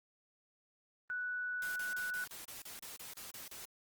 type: tone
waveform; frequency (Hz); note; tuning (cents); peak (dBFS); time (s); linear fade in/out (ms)
sine; 1480; F#6; 0; -36; 1.1-2.24; 0
type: noise bursts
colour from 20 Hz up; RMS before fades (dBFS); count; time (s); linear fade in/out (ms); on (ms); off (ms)
white; -48; 12; 1.62-3.652; 2; 140; 32
effects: Opus 24 kbps